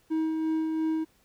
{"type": "tone with tremolo", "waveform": "triangle", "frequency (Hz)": 317.9, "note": "D#4", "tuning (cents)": 37, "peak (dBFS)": -22, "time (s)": [0.1, 1.05], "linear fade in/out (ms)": 20, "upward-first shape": "sine", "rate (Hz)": 2.9, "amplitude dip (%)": 30, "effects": ["pink hiss -65 dBFS RMS until 1.24 s"]}